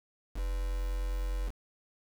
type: tone with quantisation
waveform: sine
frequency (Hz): 44.98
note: F#1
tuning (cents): -48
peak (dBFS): -30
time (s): 0.34-1.52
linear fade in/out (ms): 50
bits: 7
effects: none